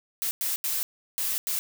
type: noise bursts at uneven times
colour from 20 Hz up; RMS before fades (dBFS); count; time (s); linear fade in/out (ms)
blue; -28; 5; 0.22-0.31 / 0.41-0.56 / 0.64-0.83 / 1.18-1.38 / 1.47-1.59; 0
effects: none